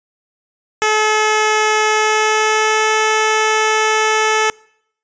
10% pulse tone with pitch glide, 430.4 to 435.1 Hz, A4 to A4, -38 to -19 cents, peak -4 dBFS, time 0.82-4.5 s, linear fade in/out 0 ms, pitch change +19 cents, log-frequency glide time 1.86-2.9 s, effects noise-tail reverb RT60 0.7 s tail -25 dB re dry + resampled to 16000 Hz

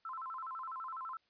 sine tone with vibrato, 1174.7 Hz, D6, in tune, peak -40 dBFS, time 0.05-1.17 s, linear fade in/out 2 ms, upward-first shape square, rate 12 Hz, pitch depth 210 cents each way, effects white hiss -75 dBFS RMS until 1.29 s + resampled to 11025 Hz

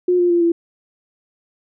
sine tone with pitch steps, 359.3 / 352.1 / 345.1 / 338.2 Hz, F4 / F4 / F4 / E4, +49 / +14 / -21 / +44 cents, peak -12 dBFS, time 0.08-0.52 s, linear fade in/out 5 ms, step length 110 ms, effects none

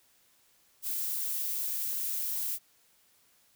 violet noise, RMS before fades -33 dBFS, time 0.82-2.59 s, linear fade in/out 50 ms, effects white hiss -66 dBFS RMS until 3.55 s

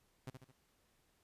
sawtooth tone with echo, 130 Hz, C3, 11 cents flat, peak -39 dBFS, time 0.27-0.3 s, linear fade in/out 5 ms, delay 72 ms, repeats 3, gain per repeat -6 dB, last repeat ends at 0.516 s, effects pink hiss -75 dBFS RMS until 1.23 s + resampled to 32000 Hz

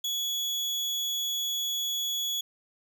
35% pulse tone, 3375 Hz, G#7, 27 cents sharp, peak -26 dBFS, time 0.04-2.41 s, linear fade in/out 5 ms, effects none

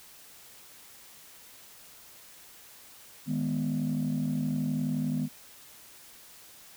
sine chord, G# minor, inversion second, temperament equal, 155.56 / 207.7 / 246.9 Hz, D#3 / G#3 / B3, 0 / 0 / 0 cents, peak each -30 / -32 / -29 dBFS, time 3.26-5.29 s, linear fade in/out 50 ms, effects tanh soft clip ceiling -22 dBFS + white hiss -52 dBFS RMS until 6.76 s

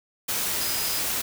sine tone in noise, 4978 Hz, D#8, in tune, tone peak -33 dBFS, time 0.6-1 s, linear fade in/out 10 ms, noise white, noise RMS -27 dBFS, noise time 0.28-1.22 s, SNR -9 dB, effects none

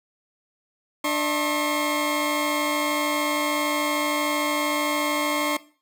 20% pulse tone cluster, 296.4 / 646 / 1076 Hz, D4 / E5 / C6, +16 / -35 / +48 cents, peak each -20 / -29 / -21 dBFS, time 1.04-5.57 s, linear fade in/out 5 ms, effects noise-tail reverb RT60 0.4 s tail -18 dB re dry

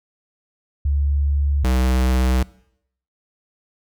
sine / square tone pair in turn, 71.3 / 63.71 Hz, C#2 / C2, +49 / -45 cents, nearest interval major second, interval 194 cents, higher first, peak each -16 dBFS, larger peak neither, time 0.85-1.64 / 1.64-2.43 s, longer neither, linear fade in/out 5 ms, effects noise-tail reverb RT60 0.7 s tail -21 dB re dry

